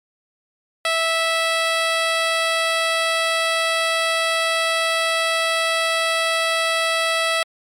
10% pulse tone, 656 Hz, E5, 9 cents flat, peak -9 dBFS, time 0.85-7.43 s, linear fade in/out 2 ms, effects low-pass 10000 Hz 12 dB/octave + MP3 64 kbps

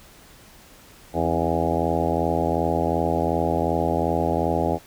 harmonic tone with a mistuned harmonic, 82.7 Hz, E2, 6 cents sharp, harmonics 1 / 2 / 3 / 4 / 5 / 6 / 7 / 8 / 9 / 10, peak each -29 / -29 / -29 / -29 / -29 / -29 / -29 / -29 / -29 / -29 dBFS, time 1.13-4.79 s, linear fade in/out 50 ms, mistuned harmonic 3, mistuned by +72 cents, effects pink hiss -49 dBFS RMS until 4.86 s

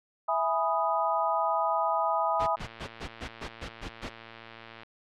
sine chord, E major seventh, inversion none, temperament equal, 659.3 / 830.6 / 987.8 / 1244.5 Hz, E5 / G#5 / B5 / D#6, 0 / 0 / 0 / 0 cents, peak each -30 dBFS, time 0.28-2.56 s, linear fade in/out 10 ms
pink noise bursts, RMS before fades -36 dBFS, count 9, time 2.39-4.097 s, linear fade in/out 20 ms, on 83 ms, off 120 ms
click train, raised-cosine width 0.3 ms, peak -29 dBFS, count 259, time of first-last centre 2.57-4.833 s, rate 114 Hz
effects low-pass 4000 Hz 12 dB/octave

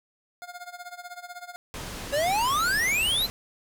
25% pulse tone with tremolo, 710 Hz, F5, 28 cents sharp, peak -32 dBFS, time 0.42-1.56 s, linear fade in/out 0 ms, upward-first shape sine, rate 16 Hz, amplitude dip 85%
pink low-pass noise, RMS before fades -37 dBFS, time 1.74-3.3 s, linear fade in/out 0 ms, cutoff 11000 Hz, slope 12 dB/octave
square exponential sweep, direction up, 547 to 4186 Hz, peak -23 dBFS, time 2.12-3.27 s, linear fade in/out 20 ms
effects none

